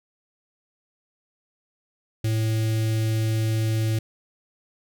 square tone with notch filter, 110.6 Hz, A2, 9 cents sharp, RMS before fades -23 dBFS, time 2.24-3.99 s, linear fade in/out 5 ms, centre 1000 Hz, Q 0.56, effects none

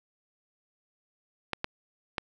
clicks, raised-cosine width 0.3 ms, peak -13 dBFS, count 3, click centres 1.533 / 1.644 / 2.182 s, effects none

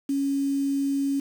sine tone with quantisation, 277.4 Hz, C#4, 1 cent sharp, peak -22 dBFS, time 0.09-1.2 s, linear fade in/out 5 ms, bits 7, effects none

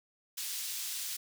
pink high-pass noise, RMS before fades -38 dBFS, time 0.37-1.17 s, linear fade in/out 10 ms, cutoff 4000 Hz, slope 12 dB/octave, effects none

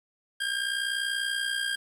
25% pulse tone with amplitude modulation, 1606 Hz, G6, 41 cents sharp, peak -21 dBFS, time 0.4-1.76 s, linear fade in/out 10 ms, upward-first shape sine, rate 60.3 Hz, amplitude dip 60%, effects low-pass 12000 Hz 12 dB/octave + 9-bit

